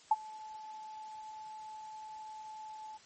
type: tone with ADSR envelope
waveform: sine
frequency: 866 Hz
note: A5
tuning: 28 cents flat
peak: -20 dBFS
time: 0.11-2.98 s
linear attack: 5 ms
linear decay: 34 ms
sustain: -24 dB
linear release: 17 ms
effects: white hiss -59 dBFS RMS until 3.05 s + MP3 32 kbps